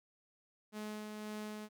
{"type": "tone with tremolo", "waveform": "sawtooth", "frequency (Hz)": 212.5, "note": "G#3", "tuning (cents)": 40, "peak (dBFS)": -37, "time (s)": [0.72, 1.69], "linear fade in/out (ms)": 50, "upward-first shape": "sine", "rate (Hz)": 1.9, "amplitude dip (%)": 30, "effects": []}